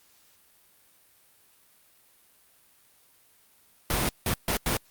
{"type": "noise bursts at uneven times", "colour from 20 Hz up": "pink", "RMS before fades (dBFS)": -26, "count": 4, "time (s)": [[3.9, 4.09], [4.26, 4.34], [4.48, 4.57], [4.66, 4.77]], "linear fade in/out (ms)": 2, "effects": ["white hiss -61 dBFS RMS until 4.9 s", "Opus 48 kbps"]}